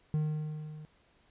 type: tone with level ramp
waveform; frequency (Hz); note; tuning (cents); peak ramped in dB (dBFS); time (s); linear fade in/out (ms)
triangle; 153.3; D#3; -25; -24 to -42; 0.14-0.85; 0
effects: pink hiss -67 dBFS RMS until 1.3 s + resampled to 8000 Hz